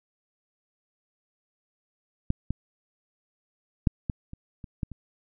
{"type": "clicks", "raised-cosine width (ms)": 5, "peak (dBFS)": [-11, -15, -7, -15, -27, -27, -16, -27], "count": 8, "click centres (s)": [2.304, 2.506, 3.872, 4.098, 4.334, 4.642, 4.832, 4.917], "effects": []}